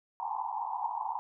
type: band-pass noise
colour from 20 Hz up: pink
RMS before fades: -35 dBFS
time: 0.2-1.19 s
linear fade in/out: 0 ms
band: 800 to 1000 Hz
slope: 96 dB/octave
effects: none